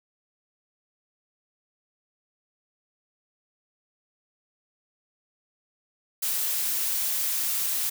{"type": "noise", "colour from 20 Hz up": "blue", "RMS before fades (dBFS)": -27, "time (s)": [6.22, 7.9], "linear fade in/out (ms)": 10, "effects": []}